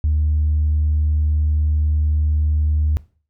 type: tone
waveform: sine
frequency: 75.9 Hz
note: D#2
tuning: 42 cents flat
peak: -13 dBFS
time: 0.04-2.97 s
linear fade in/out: 0 ms
effects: noise-tail reverb RT60 0.4 s tail -20 dB re dry + tanh soft clip ceiling -11 dBFS